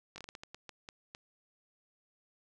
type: slowing click train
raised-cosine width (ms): 0.2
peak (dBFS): -28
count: 11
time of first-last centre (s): 0.16-1.149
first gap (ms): 20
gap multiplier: 1.33
effects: none